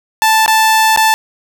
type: tone with dropouts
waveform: sawtooth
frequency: 880 Hz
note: A5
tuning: in tune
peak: -4 dBFS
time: 0.22-1.14 s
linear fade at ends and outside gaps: 0 ms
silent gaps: 0.461-0.479 / 0.962-0.974 s
effects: none